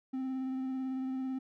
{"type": "tone with vibrato", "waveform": "triangle", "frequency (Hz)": 261.7, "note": "C4", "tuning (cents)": 0, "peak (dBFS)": -31, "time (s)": [0.13, 1.39], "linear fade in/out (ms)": 10, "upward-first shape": "triangle", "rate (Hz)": 18, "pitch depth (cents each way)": 21, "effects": []}